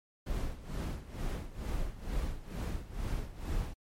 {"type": "noise with tremolo", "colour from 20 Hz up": "brown", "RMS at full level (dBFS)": -33, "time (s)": [0.26, 3.74], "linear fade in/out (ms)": 10, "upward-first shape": "sine", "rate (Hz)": 2.2, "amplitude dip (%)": 80, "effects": ["MP3 64 kbps"]}